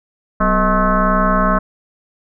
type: tone with frequency modulation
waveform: sine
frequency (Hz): 632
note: D#5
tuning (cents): +27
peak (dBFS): -11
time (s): 0.4-1.59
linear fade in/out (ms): 10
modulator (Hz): 221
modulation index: 3.6
effects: none